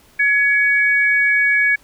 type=tone pair together; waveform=sine; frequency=1684.1 / 2248 Hz; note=G#6 / C#7; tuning=+24 / +24 cents; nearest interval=perfect fourth; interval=500 cents; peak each=-15 dBFS; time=0.19-1.76 s; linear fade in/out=10 ms; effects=pink hiss -51 dBFS RMS until 1.83 s